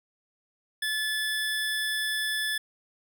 25% pulse tone, 1730 Hz, A6, 30 cents flat, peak -23 dBFS, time 0.82-2.58 s, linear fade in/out 5 ms, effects none

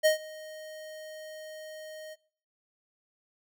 square tone with ADSR envelope, 622.3 Hz, D#5, in tune, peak -19 dBFS, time 0.03-2.16 s, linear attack 27 ms, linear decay 120 ms, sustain -23 dB, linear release 35 ms, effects noise-tail reverb RT60 0.5 s tail -22 dB re dry

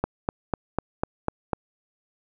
click train, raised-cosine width 1 ms, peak -9 dBFS, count 7, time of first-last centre 0.04-1.533 s, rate 4.02 Hz, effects none

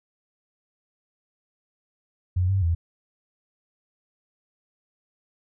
sine tone with pitch steps, 90.7 / 96.8 / 83.9 Hz, F#2 / G2 / E2, -34 / -21 / +31 cents, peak -19 dBFS, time 2.36-2.75 s, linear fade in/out 10 ms, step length 130 ms, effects none

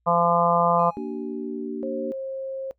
harmonic tone, 171.5 Hz, F3, 31 cents flat, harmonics 1 / 3 / 4 / 5 / 6 / 7, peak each -27 / -25 / -23 / -26 / -23 / -25 dBFS, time 0.06-0.91 s, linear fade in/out 20 ms
triangle tone with exponential decay, 833 Hz, G#5, 5 cents sharp, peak -32 dBFS, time 0.79-1.67 s, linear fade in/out 1 ms, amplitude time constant 190 ms
sine chord, G minor, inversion first, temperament equal with one note detuned, 233.1 / 293.7 / 382.2 Hz, Bb3 / D4 / G4, 0 / 0 / -44 cents, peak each -32 dBFS, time 0.97-2.12 s, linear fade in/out 0 ms
sine tone, 534 Hz, C5, 35 cents sharp, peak -28 dBFS, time 1.83-2.71 s, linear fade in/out 0 ms
effects noise-tail reverb RT60 0.1 s tail -22 dB re dry + added 60 Hz sine -70 dBFS peak until 2.78 s

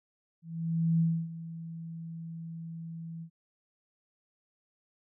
sine tone with ADSR envelope, 164.8 Hz, E3, in tune, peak -22 dBFS, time 0.42-3.3 s, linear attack 580 ms, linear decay 280 ms, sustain -16 dB, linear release 79 ms, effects none

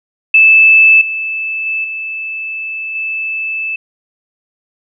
sine tone with level steps, 2627 Hz, E7, 7 cents flat, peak -3 / -16 / -14 / -19 / -16 dBFS, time 0.34-3.76 s, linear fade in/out 5 ms, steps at 1.01 / 1.66 / 1.84 / 2.95 s, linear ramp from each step 5 ms, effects none

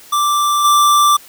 square tone with level steps, 1174.7 Hz, D6, in tune, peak -13 / -9 dBFS, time 0.12-1.17 s, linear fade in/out 10 ms, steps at 0.64 s, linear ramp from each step 10 ms, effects white hiss -41 dBFS RMS until 1.28 s

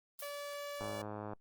blue noise with exponential decay, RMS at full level -44 dBFS, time 0.19-0.49 s, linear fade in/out 2 ms, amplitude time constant 64 ms
sawtooth tone, 576 Hz, D5, 34 cents flat, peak -37 dBFS, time 0.22-1.02 s, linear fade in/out 5 ms
click train, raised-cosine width 1 ms, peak -29 dBFS, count 56, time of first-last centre 0.81-1.334 s, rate 105 Hz
effects noise-tail reverb RT60 0.1 s tail -24 dB re dry + Opus 24 kbps

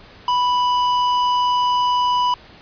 sine tone with hard clipping, 987.8 Hz, B5, in tune, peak -17 dBFS, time 0.28-2.34 s, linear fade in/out 2 ms, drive 10 dB, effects pink hiss -44 dBFS RMS until 2.61 s + resampled to 11025 Hz

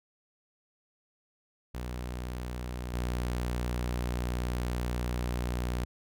sawtooth tone pair in turn, 61.4 / 60.76 Hz, B1 / B1, -9 / -28 cents, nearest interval unison, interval 19 cents, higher first, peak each -31 / -26 dBFS, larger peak second, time 1.74-2.93 / 2.93-5.85 s, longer second, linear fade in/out 10 ms, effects none

